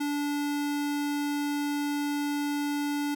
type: tone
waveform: square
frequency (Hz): 290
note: D4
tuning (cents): -22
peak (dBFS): -28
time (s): 0-3.15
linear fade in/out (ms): 10
effects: none